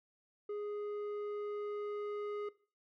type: tone with low-pass filter sweep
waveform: square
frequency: 414.7 Hz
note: G#4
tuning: 3 cents flat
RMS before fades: -40 dBFS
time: 0.49-2.49 s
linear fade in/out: 5 ms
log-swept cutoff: 860 to 1500 Hz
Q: 0.8
effects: noise-tail reverb RT60 0.4 s tail -19 dB re dry